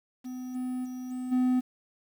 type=tone with level steps; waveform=triangle; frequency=253 Hz; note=B3; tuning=42 cents sharp; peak=-33 / -28 / -33 / -30 / -20 dBFS; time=0.24-1.61 s; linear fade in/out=20 ms; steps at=0.54 / 0.84 / 1.1 / 1.31 s; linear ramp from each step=20 ms; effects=9-bit